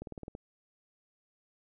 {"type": "clicks", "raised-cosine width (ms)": 2, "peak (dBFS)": -28, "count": 7, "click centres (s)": [0.02, 0.072, 0.123, 0.178, 0.233, 0.281, 0.351], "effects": []}